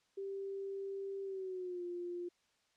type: tone with pitch glide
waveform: sine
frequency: 392 to 351.3 Hz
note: G4 to F4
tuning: 0 to +10 cents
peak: -39 dBFS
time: 0.17-2.29 s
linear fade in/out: 10 ms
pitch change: -190 cents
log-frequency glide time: 1.23-1.84 s
effects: white hiss -75 dBFS RMS until 2.76 s + low-pass 6000 Hz 12 dB/octave